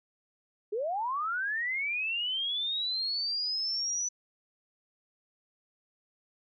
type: linear sweep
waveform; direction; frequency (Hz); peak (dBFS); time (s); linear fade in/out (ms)
sine; up; 392 to 5990; -29; 0.72-4.09; 10
effects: none